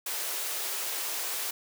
white high-pass noise, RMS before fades -33 dBFS, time 0.06-1.51 s, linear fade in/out 5 ms, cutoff 340 Hz, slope 48 dB/octave, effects none

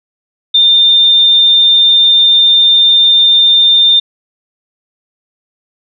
sine tone, 3607 Hz, A7, 42 cents sharp, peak -4 dBFS, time 0.54-4 s, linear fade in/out 10 ms, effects none

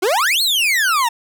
40% pulse exponential two-way sweep, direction up then down, 340 to 4388 to 890 Hz, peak -13 dBFS, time 0.02-1.09 s, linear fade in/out 10 ms, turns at 0.42 s, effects none

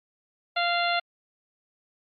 harmonic tone, 694 Hz, F5, 11 cents flat, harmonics 1 / 2 / 3 / 4 / 5 / 6, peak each -26 / -29 / -31 / -32 / -33 / -34 dBFS, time 0.56-1 s, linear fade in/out 10 ms, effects Opus 48 kbps

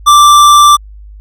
sine tone with hard clipping, 1174.7 Hz, D6, in tune, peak -3 dBFS, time 0.06-0.77 s, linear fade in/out 20 ms, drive 16 dB, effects added 51 Hz sine -29 dBFS peak until 1.2 s

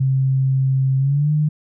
sine tone with pitch glide, 133.2 to 151.25 Hz, C3 to D#3, +31 to -49 cents, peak -14 dBFS, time 0-1.49 s, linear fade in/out 10 ms, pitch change +220 cents, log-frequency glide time 0.98-1.31 s, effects none

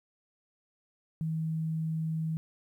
sine tone, 160 Hz, D#3, 49 cents sharp, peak -29 dBFS, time 1.21-2.37 s, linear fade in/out 0 ms, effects 11-bit

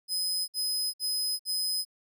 sawtooth tone bursts, 5040 Hz, D#8, 21 cents sharp, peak -25 dBFS, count 4, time 0.08-1.851 s, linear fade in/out 50 ms, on 400 ms, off 57 ms, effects none

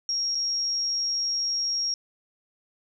sine tone with dropouts, 5588 Hz, F8, in tune, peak -24 dBFS, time 0.09-1.94 s, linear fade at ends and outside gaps 1 ms, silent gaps 0.348-0.352 s, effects none

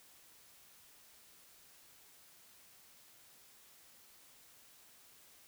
silence, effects white hiss -62 dBFS RMS until 5.47 s

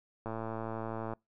click train, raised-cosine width 1 ms, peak -24 dBFS, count 99, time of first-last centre 0.26-1.135 s, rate 112 Hz, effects noise-tail reverb RT60 0.2 s tail -25 dB re dry

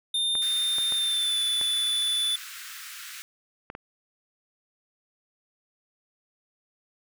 square tone with pitch glide, 3620 to 3483 Hz, A7 to A7, +48 to -18 cents, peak -24 dBFS, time 0.14-2.36 s, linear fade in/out 5 ms, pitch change -66 cents, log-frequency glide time 0.95-1.4 s
clicks, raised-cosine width 0.5 ms, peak -22 dBFS, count 6, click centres 0.353 / 0.784 / 0.923 / 1.613 / 3.701 / 3.751 s
pink high-pass noise, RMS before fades -41 dBFS, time 0.42-3.22 s, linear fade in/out 0 ms, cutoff 1300 Hz, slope 48 dB/octave
effects none

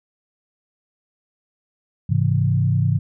sine chord, Ab augmented, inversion none, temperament equal with one note detuned, 103.83 / 133.87 / 164.81 Hz, Ab2 / C3 / E3, 0 / +40 / 0 cents, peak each -19 / -19 / -22 dBFS, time 2.09-2.99 s, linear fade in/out 10 ms, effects none

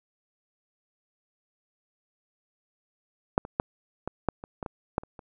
clicks, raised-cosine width 1 ms, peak -6 / -24 / -9 / -17 / -9 / -25 / -19 / -20 / -9 / -29 / -29 dBFS, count 11, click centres 3.379 / 3.451 / 3.599 / 4.076 / 4.287 / 4.439 / 4.628 / 4.662 / 4.981 / 5.035 / 5.192 s, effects none

